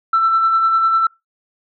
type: tone with tremolo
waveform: sine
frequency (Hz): 1334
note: E6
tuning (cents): +20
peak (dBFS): -9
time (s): 0.13-1.07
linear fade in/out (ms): 5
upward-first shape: sine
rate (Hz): 10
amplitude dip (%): 40
effects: noise-tail reverb RT60 0.2 s tail -24 dB re dry + tanh soft clip ceiling -7 dBFS